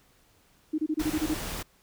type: tone bursts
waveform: sine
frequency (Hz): 309.6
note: D#4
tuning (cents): -9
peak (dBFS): -24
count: 8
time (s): 0.73-1.344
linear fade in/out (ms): 10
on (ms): 54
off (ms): 26
type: noise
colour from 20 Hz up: pink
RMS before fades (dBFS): -35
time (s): 0.99-1.63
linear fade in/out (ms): 10
effects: pink hiss -63 dBFS RMS until 1.82 s